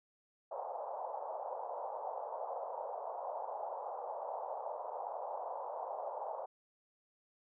white band-pass noise, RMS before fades -42 dBFS, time 0.51-6.46 s, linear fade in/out 10 ms, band 520 to 930 Hz, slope 48 dB/octave, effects none

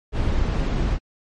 brown noise, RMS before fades -21 dBFS, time 0.12-0.99 s, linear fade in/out 50 ms, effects low-pass 5000 Hz 12 dB/octave + MP3 48 kbps

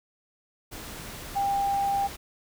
sine tone in noise, 796 Hz, G5, 26 cents sharp, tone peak -23 dBFS, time 1.35-2.08 s, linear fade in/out 20 ms, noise pink, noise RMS -40 dBFS, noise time 0.71-2.17 s, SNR +14 dB, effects none

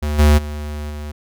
square tone with level steps, 74.5 Hz, D2, 25 cents sharp, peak -19 / -9 / -25 / -27 dBFS, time 0.02-1.12 s, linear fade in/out 10 ms, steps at 0.18 / 0.37 / 0.89 s, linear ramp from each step 20 ms, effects none

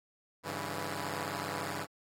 5% pulse tone cluster, 99 / 141.4 / 164.1 Hz, G2 / C#3 / E3, +18 / +35 / -8 cents, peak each -29 dBFS, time 0.43-1.87 s, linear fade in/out 50 ms, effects AAC 48 kbps

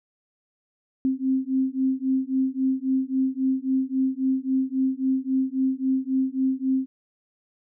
sine beating tone pair, 261.6 / 265.3 Hz, C4 / C4, 0 / +24 cents, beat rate 3.7 Hz, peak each -24 dBFS, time 1.05-6.86 s, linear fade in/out 0 ms, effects none

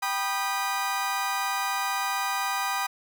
30% pulse chord, G augmented, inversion none, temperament just, 784 / 980 / 1225 Hz, G5 / B5 / D#6, 0 / -14 / -27 cents, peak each -28 dBFS, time 0.02-2.87 s, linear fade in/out 10 ms, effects none

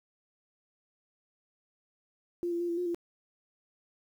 sine tone with pitch steps, 348 / 342.1 / 347.6 / 340.3 / 356.2 / 343.2 Hz, F4 / F4 / F4 / F4 / F4 / F4, -6 / -36 / -8 / -45 / +34 / -30 cents, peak -29 dBFS, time 2.43-2.946 s, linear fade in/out 0 ms, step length 86 ms, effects 10-bit

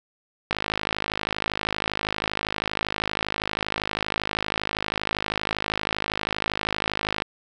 click train, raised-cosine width 0.3 ms, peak -8 dBFS, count 354, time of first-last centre 0.51-7.221 s, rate 52.6 Hz, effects none

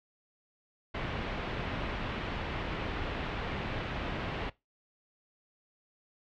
pink low-pass noise, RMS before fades -36 dBFS, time 0.94-4.5 s, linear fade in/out 10 ms, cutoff 3200 Hz, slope 24 dB/octave, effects noise-tail reverb RT60 0.2 s tail -20 dB re dry

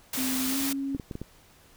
white noise, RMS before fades -31 dBFS, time 0.13-0.73 s, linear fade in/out 5 ms
sine tone with pitch glide, 259.9 to 274.4 Hz, C4 to C#4, -11 to -17 cents, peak -28 dBFS, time 0.17-0.97 s, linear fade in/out 10 ms, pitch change +94 cents, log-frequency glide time 0.47-0.59 s
clicks, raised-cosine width 3 ms, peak -22 dBFS, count 5, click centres 0.948 / 0.998 / 1.112 / 1.154 / 1.216 s
effects pink hiss -57 dBFS RMS until 1.76 s

